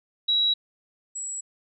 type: tone pair in turn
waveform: sine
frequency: 3879 / 7758 Hz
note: B7 / B8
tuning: -32 / -32 cents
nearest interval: octave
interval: 1200 cents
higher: second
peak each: -19 / -30 dBFS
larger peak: first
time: 0.28-0.54 / 1.15-1.41 s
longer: neither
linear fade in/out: 10 ms
effects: none